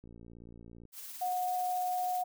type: click train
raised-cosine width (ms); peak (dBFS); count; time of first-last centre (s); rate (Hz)
3; -39; 48; 0.04-0.853; 57.8
type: noise with tremolo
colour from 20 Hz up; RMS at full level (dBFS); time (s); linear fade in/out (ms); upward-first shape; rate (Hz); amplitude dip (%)
blue; -44; 0.92-2.24; 50; sine; 18; 30
type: tone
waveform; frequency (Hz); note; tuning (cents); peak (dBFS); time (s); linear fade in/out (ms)
sine; 728; F#5; -28; -30; 1.21-2.24; 10
effects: none